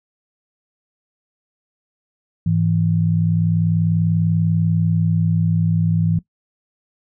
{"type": "tone pair together", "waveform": "sine", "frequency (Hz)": [104, 164.31], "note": ["G#2", "E3"], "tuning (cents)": [3, -5], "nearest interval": "minor sixth", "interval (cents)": 792, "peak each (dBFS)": [-19, -16], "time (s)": [2.46, 6.19], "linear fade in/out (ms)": 5, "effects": ["noise-tail reverb RT60 0.1 s tail -18 dB re dry"]}